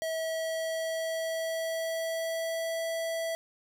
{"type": "tone with pitch glide", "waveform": "square", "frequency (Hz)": [646, 657.7], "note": ["E5", "E5"], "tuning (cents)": [-35, -4], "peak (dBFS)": -31, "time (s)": [0.02, 3.35], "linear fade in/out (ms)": 0, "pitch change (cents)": 31, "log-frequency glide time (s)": [0.18, 2.82], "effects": []}